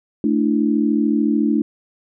sine chord, A suspended fourth, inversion none, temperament equal with one note detuned, 220 / 293.7 / 333.8 Hz, A3 / D4 / E4, 0 / 0 / +22 cents, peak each -18 / -18 / -22 dBFS, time 0.24-1.62 s, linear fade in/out 2 ms, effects none

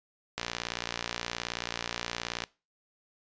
click train, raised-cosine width 0.2 ms, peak -14 dBFS, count 122, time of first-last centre 0.38-2.438 s, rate 58.8 Hz, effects noise-tail reverb RT60 0.3 s tail -22 dB re dry + resampled to 16000 Hz

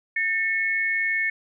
sine tone pair together, 1799.6 / 2197 Hz, A6 / C#7, +39 / -16 cents, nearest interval minor third, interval 345 cents, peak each -24 dBFS, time 0.16-1.3 s, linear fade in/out 5 ms, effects none

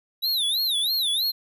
square tone with vibrato, 3817 Hz, A#7, 40 cents sharp, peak -22 dBFS, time 0.22-1.32 s, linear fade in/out 20 ms, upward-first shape sine, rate 3.1 Hz, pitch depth 210 cents each way, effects none

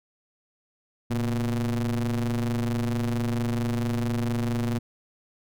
square ring-modulated tone, 61.74 Hz, B1, in tune, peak -22 dBFS, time 1.1-4.79 s, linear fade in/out 10 ms, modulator 173 Hz, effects none

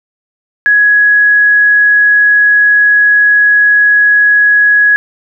sine tone, 1673 Hz, G#6, 12 cents sharp, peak -4 dBFS, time 0.66-4.96 s, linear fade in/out 0 ms, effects none

